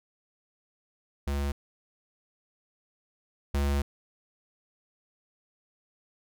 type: tone pair in turn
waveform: square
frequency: 70.6 / 70.6 Hz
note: C#2 / C#2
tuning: +32 / +32 cents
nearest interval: unison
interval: 0 cents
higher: neither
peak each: -28 / -25 dBFS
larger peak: second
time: 1.27-1.52 / 3.54-3.82 s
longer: second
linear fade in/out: 5 ms
effects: none